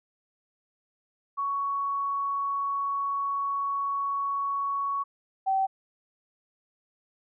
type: tone pair in turn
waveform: sine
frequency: 1116 / 770.4 Hz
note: C#6 / G5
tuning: +11 / -30 cents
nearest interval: tritone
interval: 641 cents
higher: first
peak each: -26 / -22 dBFS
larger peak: second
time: 1.37-5.04 / 5.46-5.67 s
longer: first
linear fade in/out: 20 ms
effects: none